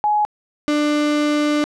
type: tone pair in turn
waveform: sine / 35% pulse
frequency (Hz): 840 / 297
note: G#5 / D4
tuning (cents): +19 / +20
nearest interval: octave + tritone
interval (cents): 1799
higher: first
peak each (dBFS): -14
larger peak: neither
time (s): 0.04-0.25 / 0.68-1.64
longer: second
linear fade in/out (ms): 0
effects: low-pass 6000 Hz 12 dB/octave